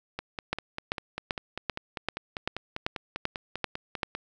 two click trains, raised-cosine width 0.3 ms, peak -17 / -11 dBFS, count 21 / 10, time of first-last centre 0.19-4.15 / 0.53-4.032 s, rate 5.05 / 2.57 Hz, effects none

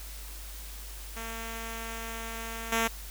5% pulse tone with level steps, 227.1 Hz, A#3, 45 cents flat, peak -26 / -14 dBFS, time 1.16-2.88 s, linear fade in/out 10 ms, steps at 2.72 s, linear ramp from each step 5 ms, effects added 50 Hz sine -41 dBFS peak until 3.1 s + white hiss -46 dBFS RMS until 3.1 s

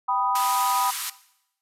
sine chord, G augmented, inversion none, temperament equal, 784 / 987.8 / 1244.5 Hz, G5 / B5 / D#6, 0 / 0 / 0 cents, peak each -27 / -23 / -27 dBFS, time 0.08-0.91 s, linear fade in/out 10 ms
white band-pass noise, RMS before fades -31 dBFS, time 0.35-1.1 s, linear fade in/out 5 ms, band 970 to 14000 Hz, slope 96 dB/octave
effects noise-tail reverb RT60 0.8 s tail -17 dB re dry

